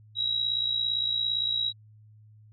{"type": "tone with amplitude modulation", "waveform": "sine", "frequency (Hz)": 3859, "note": "B7", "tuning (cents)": -41, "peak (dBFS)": -22, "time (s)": [0.15, 1.73], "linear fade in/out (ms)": 50, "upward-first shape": "sine", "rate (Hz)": 57.6, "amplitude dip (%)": 65, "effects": ["added 107 Hz sine -51 dBFS peak until 2.52 s"]}